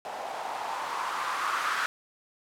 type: noise with low-pass filter sweep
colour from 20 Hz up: violet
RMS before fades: -32 dBFS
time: 0.05-1.86 s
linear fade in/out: 0 ms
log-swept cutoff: 690 to 1400 Hz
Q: 3.8
effects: none